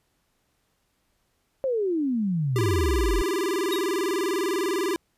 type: exponential sweep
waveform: sine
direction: down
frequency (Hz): 551 to 41.2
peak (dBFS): -22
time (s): 1.64-3.22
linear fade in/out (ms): 0
type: tone with vibrato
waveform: square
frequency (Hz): 364.1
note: F#4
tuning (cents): -28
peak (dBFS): -24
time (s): 2.56-4.96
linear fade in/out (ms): 0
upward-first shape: square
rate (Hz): 20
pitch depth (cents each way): 150
type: tone with exponential decay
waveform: square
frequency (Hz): 3768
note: A#7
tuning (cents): +18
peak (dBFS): -26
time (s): 3.72-3.89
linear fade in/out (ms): 5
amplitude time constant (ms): 36
effects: pink hiss -71 dBFS RMS until 5.17 s + resampled to 32000 Hz